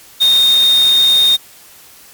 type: tone in noise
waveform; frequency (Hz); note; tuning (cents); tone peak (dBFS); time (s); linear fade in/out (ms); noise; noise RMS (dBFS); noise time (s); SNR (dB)
sine; 3683; A#7; -22; -7; 0.2-1.37; 20; white; -24; 0.2-1.37; +14
effects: white hiss -41 dBFS RMS until 2.13 s + MP3 96 kbps